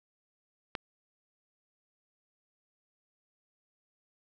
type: click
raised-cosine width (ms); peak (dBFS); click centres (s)
0.3; -17; 0.752
effects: none